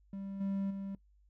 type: tone with level steps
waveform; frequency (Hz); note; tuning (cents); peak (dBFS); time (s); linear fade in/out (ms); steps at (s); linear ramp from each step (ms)
triangle; 196; G3; 0; -37 / -30 / -36; 0.13-0.95; 2; 0.4 / 0.7; 10
effects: noise-tail reverb RT60 0.1 s tail -21 dB re dry + added 50 Hz sine -63 dBFS peak until 1.29 s